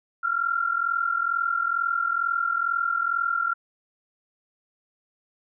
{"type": "tone pair together", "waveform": "sine", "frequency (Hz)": [1358.8, 1401], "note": ["F6", "F6"], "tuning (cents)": [-48, 5], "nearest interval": "minor second", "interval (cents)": 53, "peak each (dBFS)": -25, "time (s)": [0.23, 3.54], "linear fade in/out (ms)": 10, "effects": []}